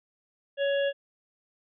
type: harmonic tone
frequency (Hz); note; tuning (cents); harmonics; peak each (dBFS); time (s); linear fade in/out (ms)
559; C#5; +14; 1 / 3 / 5 / 6; -24 / -34 / -38 / -40; 0.57-0.93; 50
effects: none